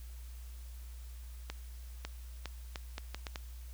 accelerating click train, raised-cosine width 0.2 ms, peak -22 dBFS, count 8, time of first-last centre 1.5-3.358 s, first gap 550 ms, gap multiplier 0.74, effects added 60 Hz sine -44 dBFS peak until 3.73 s + white hiss -60 dBFS RMS until 3.73 s

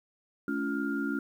sine tone cluster, 217.1 / 282.5 / 344.8 / 1406 Hz, A3 / C#4 / F4 / F6, -23 / +33 / -22 / +11 cents, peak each -35 / -31 / -37 / -36 dBFS, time 0.48-1.19 s, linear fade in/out 2 ms, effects 10-bit

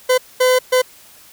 40% pulse tone bursts at uneven times, 508 Hz, B4, 49 cents sharp, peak -10 dBFS, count 3, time 0.09-0.18 / 0.4-0.59 / 0.72-0.82 s, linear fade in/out 10 ms, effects white hiss -45 dBFS RMS until 1.32 s

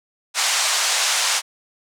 white band-pass noise, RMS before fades -20 dBFS, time 0.34-1.42 s, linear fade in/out 50 ms, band 660 to 8000 Hz, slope 24 dB/octave, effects none

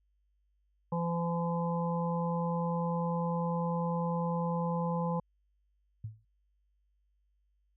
harmonic tone, 170 Hz, F3, 46 cents flat, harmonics 1 / 3 / 5 / 6, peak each -31 / -36 / -38 / -39 dBFS, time 0.92-5.2 s, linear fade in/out 5 ms
sine tone with exponential decay, 109.1 Hz, A2, 14 cents flat, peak -33 dBFS, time 6.04-6.25 s, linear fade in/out 5 ms, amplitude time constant 44 ms
effects added 50 Hz sine -70 dBFS peak until 7.76 s

